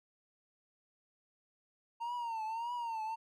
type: tone with vibrato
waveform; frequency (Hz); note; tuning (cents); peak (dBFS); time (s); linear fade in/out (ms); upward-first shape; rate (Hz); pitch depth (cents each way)
triangle; 920; A#5; -23; -34; 2-3.16; 20; triangle; 1.7; 110
effects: none